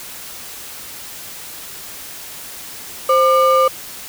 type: ring-modulated tone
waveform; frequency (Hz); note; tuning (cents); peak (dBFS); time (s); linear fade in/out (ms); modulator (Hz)
triangle; 862; A5; -36; -5; 3.09-3.68; 5; 338
effects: white hiss -33 dBFS RMS until 4.08 s